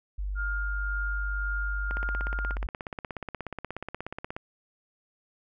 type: tone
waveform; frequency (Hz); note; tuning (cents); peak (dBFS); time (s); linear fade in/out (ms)
sine; 49; G1; 0; -29; 0.18-2.67; 10
type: tone with tremolo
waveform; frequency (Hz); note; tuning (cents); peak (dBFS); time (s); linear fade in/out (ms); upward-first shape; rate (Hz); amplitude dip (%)
sine; 1409; F6; +15; -30; 0.35-2.56; 50; sine; 1.9; 25
type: click train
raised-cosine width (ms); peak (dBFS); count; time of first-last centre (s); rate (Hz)
0.5; -20; 42; 1.91-4.365; 16.7
effects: none